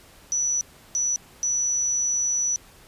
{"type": "tone bursts at uneven times", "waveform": "sine", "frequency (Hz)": 5920, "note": "F#8", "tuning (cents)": 0, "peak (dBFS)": -21, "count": 3, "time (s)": [[0.32, 0.61], [0.95, 1.16], [1.43, 2.56]], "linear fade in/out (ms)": 0, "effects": ["pink hiss -51 dBFS RMS until 2.87 s", "resampled to 32000 Hz"]}